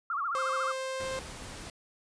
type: tone with vibrato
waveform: sine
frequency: 1247 Hz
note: D#6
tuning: 3 cents sharp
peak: -29 dBFS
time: 0.1-0.72 s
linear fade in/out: 2 ms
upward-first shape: sine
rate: 14 Hz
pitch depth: 210 cents each way
type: tone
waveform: sawtooth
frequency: 526 Hz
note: C5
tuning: 9 cents sharp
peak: -29 dBFS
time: 0.35-1.19 s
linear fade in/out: 0 ms
type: noise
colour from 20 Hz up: pink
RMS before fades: -43 dBFS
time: 1-1.7 s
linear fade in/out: 2 ms
effects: resampled to 22050 Hz